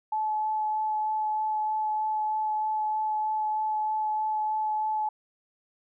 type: tone with vibrato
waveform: sine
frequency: 861 Hz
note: A5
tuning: 38 cents flat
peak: -25 dBFS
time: 0.12-5.09 s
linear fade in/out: 5 ms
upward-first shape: sine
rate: 3.2 Hz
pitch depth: 9 cents each way
effects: none